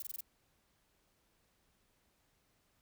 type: noise bursts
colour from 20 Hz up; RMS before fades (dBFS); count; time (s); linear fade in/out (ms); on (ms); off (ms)
violet; -42; 5; 0-0.207; 2; 23; 23
effects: pink hiss -75 dBFS RMS until 2.81 s